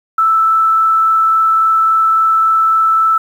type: tone with frequency modulation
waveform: sine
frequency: 1318.5 Hz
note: E6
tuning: in tune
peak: -8 dBFS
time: 0.18-3.18 s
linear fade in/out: 5 ms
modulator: 23.6 Hz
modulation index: 0.35
effects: 7-bit